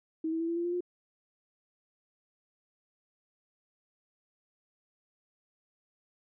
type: tone with pitch steps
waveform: sine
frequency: 320 / 325.6 / 331.3 / 337.1 / 343 / 349 / 355.1 Hz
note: D#4 / E4 / E4 / E4 / F4 / F4 / F4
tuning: +49 / -21 / +9 / +39 / -31 / -1 / +29 cents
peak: -29 dBFS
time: 0.24-0.807 s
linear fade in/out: 5 ms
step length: 81 ms
effects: none